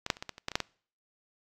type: clicks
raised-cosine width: 0.2 ms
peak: -16 / -7 / -29 / -19 / -19 / -27 / -14 / -21 / -8 / -13 dBFS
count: 10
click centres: 0.064 / 0.102 / 0.169 / 0.225 / 0.293 / 0.381 / 0.484 / 0.517 / 0.555 / 0.603 s
effects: noise-tail reverb RT60 0.5 s tail -25 dB re dry + AAC 64 kbps